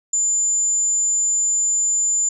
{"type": "tone", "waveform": "sine", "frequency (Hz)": 7100, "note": "A8", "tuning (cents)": 15, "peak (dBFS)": -16, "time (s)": [0.13, 2.29], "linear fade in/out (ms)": 5, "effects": []}